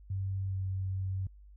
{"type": "tone with pitch glide", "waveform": "sine", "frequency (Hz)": [96.4, 95.02], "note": ["G2", "F#2"], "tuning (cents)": [-28, 47], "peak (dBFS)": -31, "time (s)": [0.1, 1.27], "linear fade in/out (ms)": 5, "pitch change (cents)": -25, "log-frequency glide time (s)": [0.46, 0.57], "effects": ["added 50 Hz sine -51 dBFS peak until 1.56 s"]}